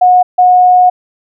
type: tone pair in turn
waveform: sine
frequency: 727 / 727 Hz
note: F#5 / F#5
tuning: -31 / -31 cents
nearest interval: unison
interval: 0 cents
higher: neither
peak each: -3 dBFS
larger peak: neither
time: 0.01-0.23 / 0.38-0.9 s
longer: second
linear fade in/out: 10 ms
effects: none